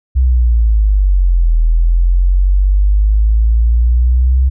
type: exponential two-way sweep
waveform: sine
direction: down then up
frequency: 65.41 to 40.27 to 65.41 Hz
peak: -7 dBFS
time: 0.15-4.5 s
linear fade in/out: 20 ms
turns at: 1.58 s
effects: none